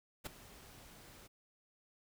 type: noise with ADSR envelope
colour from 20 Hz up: pink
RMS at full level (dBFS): -41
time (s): 0.24-1.28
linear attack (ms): 24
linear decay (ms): 10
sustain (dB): -16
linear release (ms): 19
effects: none